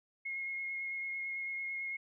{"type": "tone with vibrato", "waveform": "sine", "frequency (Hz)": 2157, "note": "C#7", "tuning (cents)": -48, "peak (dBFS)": -36, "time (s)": [0.25, 1.97], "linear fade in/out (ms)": 10, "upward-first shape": "sine", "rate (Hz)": 9, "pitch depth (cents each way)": 12, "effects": []}